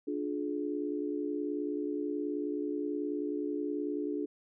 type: chord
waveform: sine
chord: D diminished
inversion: none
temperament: just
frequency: 293.7 / 352.4 / 422.9 Hz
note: D4 / F4 / Ab4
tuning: 0 / +16 / +31 cents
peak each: -34 / -38 / -37 dBFS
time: 0.07-4.26 s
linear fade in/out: 10 ms
effects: none